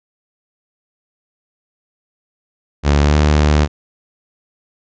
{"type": "tone with pitch glide", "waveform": "sawtooth", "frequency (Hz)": [72.2, 74.92], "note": ["D2", "D2"], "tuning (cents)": [-29, 35], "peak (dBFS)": -6, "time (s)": [2.83, 3.68], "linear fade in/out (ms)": 50, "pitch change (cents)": 64, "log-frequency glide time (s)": [2.99, 3.17], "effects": ["resampled to 16000 Hz"]}